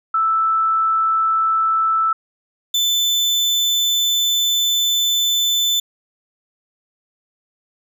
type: tone pair in turn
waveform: sine / 35% pulse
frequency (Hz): 1318.5 / 3520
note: E6 / A7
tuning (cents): 0 / 0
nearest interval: octave + perfect fourth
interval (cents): 1700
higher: second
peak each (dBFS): -14 / -13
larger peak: second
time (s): 0.14-2.13 / 2.74-5.8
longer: second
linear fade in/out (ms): 5
effects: none